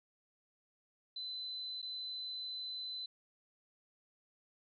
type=tone with dropouts; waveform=sine; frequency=4027 Hz; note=B7; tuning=33 cents sharp; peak=-40 dBFS; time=1.16-3.06 s; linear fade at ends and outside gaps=5 ms; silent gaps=1.818-1.826 s; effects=none